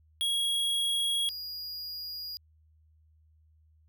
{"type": "tone pair in turn", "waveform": "square", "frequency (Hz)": [3309, 4867], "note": ["G#7", "D#8"], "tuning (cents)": [-7, -39], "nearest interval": "perfect fifth", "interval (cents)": 668, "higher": "second", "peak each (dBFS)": [-27, -37], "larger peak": "first", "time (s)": [[0.21, 1.29], [1.29, 2.37]], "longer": "neither", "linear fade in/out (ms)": 0, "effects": ["added 78 Hz sine -60 dBFS peak until 3.88 s"]}